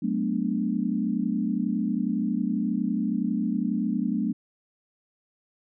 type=chord; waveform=sine; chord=B minor seventh; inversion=second; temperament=equal with one note detuned; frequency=185 / 214.7 / 246.9 / 293.7 Hz; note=F#3 / A3 / B3 / D4; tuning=0 / -42 / 0 / 0 cents; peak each=-30 / -27 / -29 / -31 dBFS; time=0.02-4.33 s; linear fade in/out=10 ms; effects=none